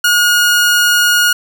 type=tone; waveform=sawtooth; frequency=1438 Hz; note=F#6; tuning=50 cents flat; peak=-5 dBFS; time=0.04-1.33 s; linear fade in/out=5 ms; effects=none